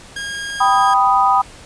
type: tone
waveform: sawtooth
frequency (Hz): 1627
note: G#6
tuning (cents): -36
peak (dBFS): -20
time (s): 0.16-0.94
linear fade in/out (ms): 5
type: click train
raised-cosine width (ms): 0.2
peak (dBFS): -25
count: 4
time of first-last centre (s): 0.2-0.65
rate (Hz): 6.67
type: chord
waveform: sine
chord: G augmented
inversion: none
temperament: equal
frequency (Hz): 784 / 987.8 / 1244.5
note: G5 / B5 / D#6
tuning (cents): 0 / 0 / 0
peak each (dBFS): -15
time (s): 0.6-1.42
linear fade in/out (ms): 10
effects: pink hiss -40 dBFS RMS until 1.65 s + resampled to 22050 Hz